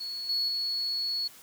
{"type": "tone with level steps", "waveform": "sine", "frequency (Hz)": 4378, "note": "C#8", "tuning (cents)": -22, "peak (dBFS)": [-33, -24, -27], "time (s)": [0, 1.28], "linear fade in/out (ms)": 10, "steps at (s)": [0.29, 0.48], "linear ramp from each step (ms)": 5, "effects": ["tanh soft clip ceiling -23 dBFS", "white hiss -52 dBFS RMS until 1.42 s"]}